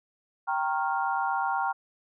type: chord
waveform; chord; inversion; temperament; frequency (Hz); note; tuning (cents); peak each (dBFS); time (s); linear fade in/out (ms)
sine; G half-diminished seventh; none; equal with one note detuned; 784 / 932.3 / 1087.8 / 1396.9; G5 / Bb5 / Db6 / F6; 0 / 0 / -33 / 0; -29 / -30 / -33 / -32; 0.47-1.73; 20
effects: none